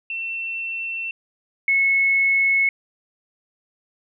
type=tone pair in turn; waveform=sine; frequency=2696 / 2192 Hz; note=E7 / C#7; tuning=+38 / -20 cents; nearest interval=major third; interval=358 cents; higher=first; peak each=-25 / -15 dBFS; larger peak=second; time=0.1-1.11 / 1.68-2.69 s; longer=neither; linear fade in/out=2 ms; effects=none